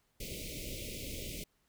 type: band-stop noise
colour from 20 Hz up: pink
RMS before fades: -42 dBFS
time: 0.2-1.44 s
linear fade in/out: 5 ms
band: 610 to 2100 Hz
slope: 96 dB/octave
effects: pink hiss -75 dBFS RMS until 1.68 s